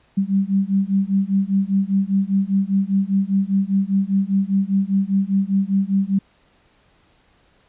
sine beating tone pair, 192.9 / 197.9 Hz, G3 / G3, -28 / +17 cents, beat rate 5 Hz, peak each -19 dBFS, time 0.17-6.19 s, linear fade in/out 10 ms, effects pink hiss -58 dBFS RMS until 7.68 s + resampled to 8000 Hz

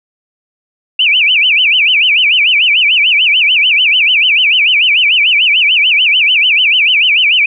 sine tone with vibrato, 2639 Hz, E7, 1 cent sharp, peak -6 dBFS, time 0.99-7.46 s, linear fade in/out 5 ms, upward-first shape sine, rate 6.8 Hz, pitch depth 260 cents each way, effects none

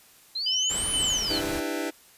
sine exponential two-way sweep, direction up then down, 4001 to 9956 to 4001 Hz, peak -27 dBFS, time 0.35-1.39 s, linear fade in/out 10 ms, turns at 0.91 s
sine tone with tremolo, 3028 Hz, F#7, 39 cents sharp, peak -24 dBFS, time 0.46-1.41 s, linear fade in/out 5 ms, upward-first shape square, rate 2.1 Hz, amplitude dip 60%
pink noise, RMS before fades -35 dBFS, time 0.69-1.61 s, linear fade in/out 20 ms
sawtooth chord, E minor seventh, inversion third, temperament just, 296.7 / 329.6 / 395.6 / 494.4 Hz, D4 / E4 / G4 / B4, +18 / 0 / +16 / +2 cents, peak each -28 / -28 / -31 / -32 dBFS, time 1.29-1.91 s, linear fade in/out 20 ms
effects white hiss -55 dBFS RMS until 2.17 s + resampled to 32000 Hz

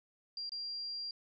sine tone with dropouts, 4760 Hz, D8, 22 cents sharp, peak -38 dBFS, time 0.37-1.11 s, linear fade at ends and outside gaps 2 ms, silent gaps 0.494-0.519 s, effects none

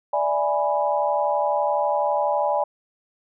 sine chord, E dominant seventh, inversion third, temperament equal, 587.3 / 659.3 / 830.6 / 987.8 Hz, D5 / E5 / G#5 / B5, 0 / 0 / 0 / 0 cents, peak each -23 / -28 / -23 / -27 dBFS, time 0.13-2.64 s, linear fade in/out 5 ms, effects none

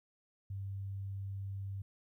sine tone, 98 Hz, G2, in tune, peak -38 dBFS, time 0.5-1.82 s, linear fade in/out 5 ms, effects 13-bit

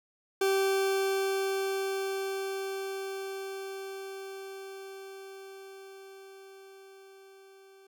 40% pulse tone with level ramp, 388.2 Hz, G4, 17 cents flat, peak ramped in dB -23 to -53 dBFS, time 0.41-7.87 s, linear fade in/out 5 ms, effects none

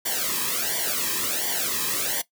white noise with flanger, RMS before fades -26 dBFS, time 0.05-2.22 s, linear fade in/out 10 ms, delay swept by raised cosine 0.76 to 1.42 ms, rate 1.4 Hz, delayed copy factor -0.9, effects noise-tail reverb RT60 0.1 s tail -17 dB re dry

